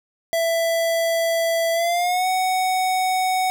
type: tone with pitch glide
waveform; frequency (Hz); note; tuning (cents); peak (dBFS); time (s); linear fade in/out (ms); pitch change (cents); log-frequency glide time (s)
square; 664 to 745.3; E5 to F#5; +12 to +12; -19; 0.33-3.5; 0; +200; 1.73-2.27
effects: 9-bit